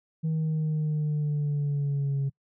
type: linear sweep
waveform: sine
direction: down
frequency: 160 to 137.3 Hz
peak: -22 dBFS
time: 0.23-2.3 s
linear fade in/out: 20 ms
effects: noise-tail reverb RT60 0.1 s tail -26 dB re dry + tanh soft clip ceiling -23 dBFS